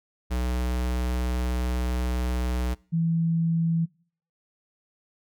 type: tone pair in turn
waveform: square / sine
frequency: 61.74 / 165.35 Hz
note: B1 / E3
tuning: 0 / +6 cents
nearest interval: octave + perfect fourth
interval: 1706 cents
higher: second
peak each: -25 / -21 dBFS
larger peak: second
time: 0.3-2.75 / 2.92-3.86 s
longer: first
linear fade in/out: 20 ms
effects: noise-tail reverb RT60 0.5 s tail -24 dB re dry